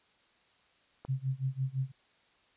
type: click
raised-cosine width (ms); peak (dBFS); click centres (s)
1; -30; 1.05
type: tone with tremolo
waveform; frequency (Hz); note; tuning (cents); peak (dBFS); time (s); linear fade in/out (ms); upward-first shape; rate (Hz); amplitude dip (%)
sine; 132.6; C3; +23; -27; 1.08-1.92; 20; sine; 5.9; 95
effects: white hiss -67 dBFS RMS until 2.56 s + resampled to 8000 Hz